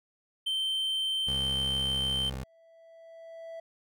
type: tone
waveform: triangle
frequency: 3111 Hz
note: G7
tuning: 14 cents flat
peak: -26 dBFS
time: 0.46-2.3 s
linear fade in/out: 10 ms
type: tone with pitch glide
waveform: 20% pulse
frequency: 66.7 to 65.82 Hz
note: C2 to C2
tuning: +34 to +11 cents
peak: -30 dBFS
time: 1.27-2.44 s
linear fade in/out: 10 ms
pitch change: -23 cents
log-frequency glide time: 1.82-2.18 s
type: tone with exponential growth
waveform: triangle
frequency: 659.3 Hz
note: E5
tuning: in tune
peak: -36 dBFS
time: 1.53-3.6 s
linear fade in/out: 5 ms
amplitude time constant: 450 ms
type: click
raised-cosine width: 2 ms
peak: -27 dBFS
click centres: 2.338 s
effects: none